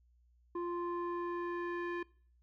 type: tone with low-pass filter sweep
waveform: square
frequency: 347.9 Hz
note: F4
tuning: 7 cents flat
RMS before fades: -38 dBFS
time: 0.55-2.03 s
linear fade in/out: 5 ms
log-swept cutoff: 900 to 2000 Hz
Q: 2.2
effects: noise-tail reverb RT60 0.5 s tail -23 dB re dry + added 60 Hz sine -65 dBFS peak until 2.42 s